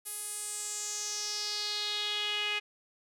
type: tone with band-pass filter sweep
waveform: sawtooth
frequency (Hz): 417.2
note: G#4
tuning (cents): +8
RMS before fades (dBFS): -35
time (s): 0.05-2.6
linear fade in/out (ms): 20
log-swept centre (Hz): 11000 to 2600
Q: 4.2
effects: none